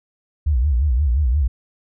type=tone with vibrato; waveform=sine; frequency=67 Hz; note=C2; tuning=42 cents sharp; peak=-14 dBFS; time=0.46-1.48 s; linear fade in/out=10 ms; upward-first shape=sine; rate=5.7 Hz; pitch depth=240 cents each way; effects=none